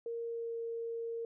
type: tone with pitch glide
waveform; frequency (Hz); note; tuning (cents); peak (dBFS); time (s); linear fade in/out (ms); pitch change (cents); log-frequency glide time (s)
sine; 464.9 to 461.2; A#4 to A#4; -5 to -19; -36; 0.06-1.25; 2; -14; 0.24-0.58
effects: none